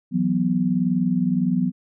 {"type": "chord", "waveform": "sine", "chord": "E suspended second", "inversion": "none", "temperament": "equal with one note detuned", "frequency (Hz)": [165.29, 185, 246.9], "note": ["E3", "F#3", "B3"], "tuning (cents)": [5, 0, 0], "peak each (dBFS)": [-25, -21, -22], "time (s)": [0.11, 1.72], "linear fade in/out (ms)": 50, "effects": []}